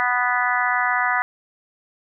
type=harmonic tone; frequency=246.9 Hz; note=B3; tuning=in tune; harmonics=3 / 4 / 5 / 6 / 7 / 8; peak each=-25 / -25 / -25 / -25 / -25 / -25 dBFS; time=0-1.22 s; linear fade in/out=0 ms; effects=none